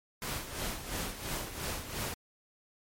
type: noise with tremolo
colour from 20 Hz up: pink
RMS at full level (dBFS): -35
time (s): 0.22-2.14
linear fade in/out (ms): 0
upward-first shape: sine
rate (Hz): 2.9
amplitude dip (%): 65
effects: MP3 64 kbps